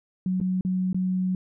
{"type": "tone with dropouts", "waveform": "sine", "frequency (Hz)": 185, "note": "F#3", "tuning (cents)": 0, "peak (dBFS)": -22, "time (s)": [0.26, 1.35], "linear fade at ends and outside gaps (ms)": 2, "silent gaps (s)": [[0.402, 0.412], [0.61, 0.649], [0.93, 0.945]], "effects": []}